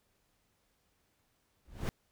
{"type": "noise with exponential growth", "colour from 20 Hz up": "brown", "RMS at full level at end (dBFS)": -26, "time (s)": [1.65, 1.89], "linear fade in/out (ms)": 0, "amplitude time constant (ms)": 52, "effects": ["pink hiss -75 dBFS RMS until 2.11 s"]}